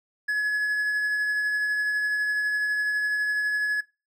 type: tone with tremolo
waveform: triangle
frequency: 1695 Hz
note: G#6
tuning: 35 cents sharp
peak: -20 dBFS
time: 0.28-3.81 s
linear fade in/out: 10 ms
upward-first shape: triangle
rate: 12 Hz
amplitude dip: 30%
effects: noise-tail reverb RT60 0.3 s tail -23 dB re dry